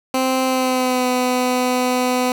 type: tone with pitch glide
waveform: 15% pulse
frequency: 260.5 to 251.3 Hz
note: C4 to B3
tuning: -7 to +30 cents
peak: -10 dBFS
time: 0.14-2.32 s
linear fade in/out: 2 ms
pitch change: -63 cents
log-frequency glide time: 0.45-1.07 s
effects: none